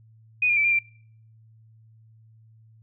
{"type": "tone with pitch steps", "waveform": "sine", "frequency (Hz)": [2483, 2407, 2320, 2394, 2359], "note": ["D#7", "D7", "D7", "D7", "D7"], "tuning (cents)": [-4, 42, -22, 33, 7], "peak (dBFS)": -18, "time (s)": [0.42, 0.79], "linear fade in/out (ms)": 5, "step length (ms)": 74, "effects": ["noise-tail reverb RT60 0.6 s tail -25 dB re dry", "added 111 Hz sine -51 dBFS peak until 2.82 s"]}